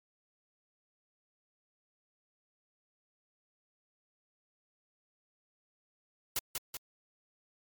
white noise with echo, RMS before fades -32 dBFS, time 6.36-6.39 s, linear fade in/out 2 ms, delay 190 ms, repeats 2, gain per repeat -4 dB, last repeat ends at 6.77 s, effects MP3 96 kbps

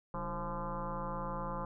sine tone with frequency modulation, 529 Hz, C5, 19 cents sharp, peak -35 dBFS, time 0.14-1.65 s, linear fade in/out 2 ms, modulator 167 Hz, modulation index 4.1, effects none

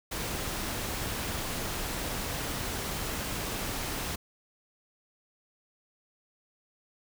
pink noise, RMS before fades -34 dBFS, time 0.11-4.16 s, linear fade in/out 10 ms, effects none

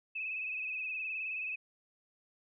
sine tone with vibrato, 2561 Hz, D#7, 49 cents sharp, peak -35 dBFS, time 0.15-1.56 s, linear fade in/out 10 ms, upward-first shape sine, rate 19 Hz, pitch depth 56 cents each way, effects none

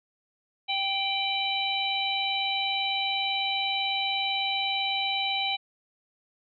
harmonic tone with a mistuned harmonic, 784 Hz, G5, in tune, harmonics 1 / 3 / 4 / 5, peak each -31 / -31 / -31 / -31 dBFS, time 0.68-5.57 s, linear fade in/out 20 ms, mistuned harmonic 4, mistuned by -55 cents, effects none

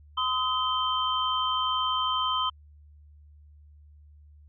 sine tone cluster, 1024 / 1266 / 3117 Hz, C6 / D#6 / G7, -38 / +30 / -11 cents, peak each -28 / -29 / -29 dBFS, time 0.17-2.5 s, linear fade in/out 10 ms, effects added 74 Hz sine -50 dBFS peak until 4.48 s

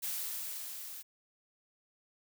blue noise with level ramp, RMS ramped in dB -36 to -46 dBFS, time 0.02-1.03 s, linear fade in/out 20 ms, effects none

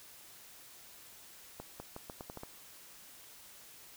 accelerating click train, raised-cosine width 1 ms, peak -29 dBFS, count 8, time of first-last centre 1.6-2.434 s, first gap 200 ms, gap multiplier 0.82, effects white hiss -55 dBFS RMS until 3.96 s

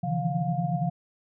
sine tone cluster, 135.6 / 153.4 / 166 / 174.5 / 706 Hz, C#3 / D#3 / E3 / F3 / F5, -38 / -24 / +12 / -1 / +19 cents, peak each -31 dBFS, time 0.03-0.9 s, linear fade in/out 10 ms, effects none

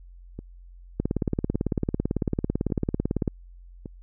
two click trains, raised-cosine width 3 ms, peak -22 / -11 dBFS, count 4 / 42, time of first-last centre 0.39-3.858 / 1-3.278 s, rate 0.865 / 18 Hz, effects added 44 Hz sine -44 dBFS peak until 4.02 s

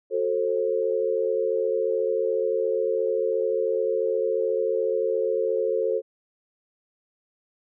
sine chord, F# diminished, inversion none, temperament just, 370 / 444 / 532.8 Hz, F#4 / A4 / C5, 0 / +16 / +31 cents, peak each -29 / -24 / -26 dBFS, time 0.1-6.02 s, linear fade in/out 50 ms, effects none

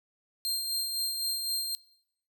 sawtooth tone with tremolo, 4186 Hz, C8, in tune, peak -25 dBFS, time 0.45-1.75 s, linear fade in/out 0 ms, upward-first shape sine, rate 3.9 Hz, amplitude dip 40%, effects noise-tail reverb RT60 0.8 s tail -22 dB re dry

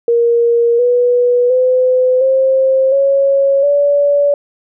sine tone with pitch steps, 469.8 / 488.9 / 508.8 / 529.5 / 551 / 573.4 Hz, A#4 / B4 / C5 / C5 / C#5 / D5, +13 / -18 / -48 / +21 / -11 / -42 cents, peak -8 dBFS, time 0.08-4.34 s, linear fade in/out 2 ms, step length 710 ms, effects none

